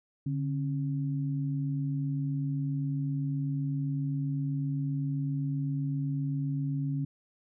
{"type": "tone pair together", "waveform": "sine", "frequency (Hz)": [143.8, 271.5], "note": ["D3", "C#4"], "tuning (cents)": [-36, -36], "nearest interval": "major seventh", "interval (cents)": 1100, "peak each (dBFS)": [-29, -35], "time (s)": [0.26, 7.05], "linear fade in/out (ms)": 5, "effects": []}